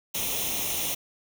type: noise with comb filter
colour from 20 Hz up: white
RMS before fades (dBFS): -29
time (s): 0.14-0.95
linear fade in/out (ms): 10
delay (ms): 0.32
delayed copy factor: +0.7
effects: none